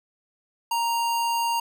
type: tone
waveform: square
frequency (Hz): 932.3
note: A#5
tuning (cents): 0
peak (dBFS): -23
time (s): 0.71-1.6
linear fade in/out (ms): 5
effects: none